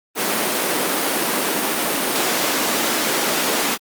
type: high-pass noise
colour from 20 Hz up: pink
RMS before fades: -20 dBFS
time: 0.15-3.78 s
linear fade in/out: 50 ms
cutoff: 230 Hz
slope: 24 dB/octave
effects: Opus 32 kbps